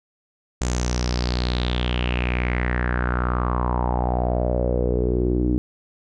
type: tone with low-pass filter sweep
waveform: sawtooth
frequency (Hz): 61.1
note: B1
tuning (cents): -18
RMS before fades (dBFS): -22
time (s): 0.61-5.58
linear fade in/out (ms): 0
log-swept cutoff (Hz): 7200 to 300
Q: 5.5
effects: none